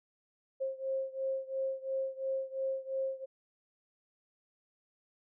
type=beating tone pair; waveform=sine; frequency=532 / 534.9 Hz; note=C5 / C5; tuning=+29 / +38 cents; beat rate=2.9 Hz; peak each=-35 / -37 dBFS; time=0.6-3.26 s; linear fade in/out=20 ms; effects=none